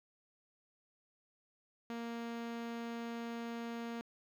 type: tone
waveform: sawtooth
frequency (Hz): 233.1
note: A#3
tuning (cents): 0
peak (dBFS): -36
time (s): 1.9-4.01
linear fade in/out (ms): 0
effects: low-pass 4000 Hz 12 dB/octave + 11-bit